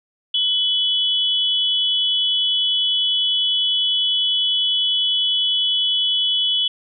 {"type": "tone pair together", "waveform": "sine", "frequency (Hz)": [3000, 3370], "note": ["F#7", "G#7"], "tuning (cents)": [23, 25], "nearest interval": "major second", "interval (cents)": 202, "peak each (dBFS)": -19, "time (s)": [0.34, 6.68], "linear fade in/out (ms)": 5, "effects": []}